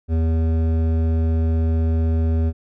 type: tone with hard clipping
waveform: sine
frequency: 81.1 Hz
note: E2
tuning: 28 cents flat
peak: -18 dBFS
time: 0.08-2.53 s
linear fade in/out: 50 ms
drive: 12 dB
effects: none